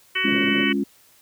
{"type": "harmonic tone", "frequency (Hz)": 375.1, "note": "F#4", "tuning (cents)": 24, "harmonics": [1, 3, 4, 5, 6, 7, 8], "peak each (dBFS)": [-36, -34, -31, -26, -25, -30, -26], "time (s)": [0.15, 0.73], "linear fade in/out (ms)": 10}
{"type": "chord", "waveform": "sine", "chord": "Db major", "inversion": "second", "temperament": "equal", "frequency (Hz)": [207.7, 277.2, 349.2], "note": ["Ab3", "Db4", "F4"], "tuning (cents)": [0, 0, 0], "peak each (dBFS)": [-24, -23, -27], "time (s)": [0.24, 0.84], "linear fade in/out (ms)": 10}
{"type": "band-pass noise", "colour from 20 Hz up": "pink", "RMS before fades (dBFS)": -34, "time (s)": [0.27, 0.64], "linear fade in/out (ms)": 5, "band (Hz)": [110, 620], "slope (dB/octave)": 96}
{"effects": ["white hiss -55 dBFS RMS until 1.21 s"]}